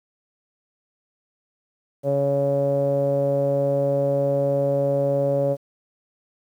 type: tone with low-pass filter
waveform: sawtooth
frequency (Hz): 139.9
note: C#3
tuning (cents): +16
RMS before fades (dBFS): -21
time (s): 2.03-5.57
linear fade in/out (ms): 50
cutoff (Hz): 560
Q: 8.6
effects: 9-bit